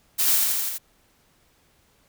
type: noise with echo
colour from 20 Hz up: blue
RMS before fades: -21 dBFS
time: 0.18-0.37 s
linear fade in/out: 20 ms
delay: 83 ms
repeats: 5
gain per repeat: -2 dB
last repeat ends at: 0.785 s
effects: pink hiss -62 dBFS RMS until 2.08 s